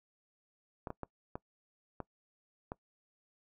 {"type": "clicks", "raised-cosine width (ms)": 1, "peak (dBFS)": -25, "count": 6, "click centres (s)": [0.872, 0.904, 1.033, 1.355, 2.003, 2.719], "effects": ["noise-tail reverb RT60 0.1 s tail -22 dB re dry"]}